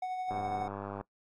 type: tone with tremolo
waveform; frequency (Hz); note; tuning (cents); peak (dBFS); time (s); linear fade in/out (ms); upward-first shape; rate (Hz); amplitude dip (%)
triangle; 740; F#5; 0; -30; 0.02-0.68; 5; sine; 12; 30
type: click train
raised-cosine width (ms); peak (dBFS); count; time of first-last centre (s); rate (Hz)
1; -26; 71; 0.31-1.011; 99.9
effects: noise-tail reverb RT60 0.1 s tail -20 dB re dry + AAC 32 kbps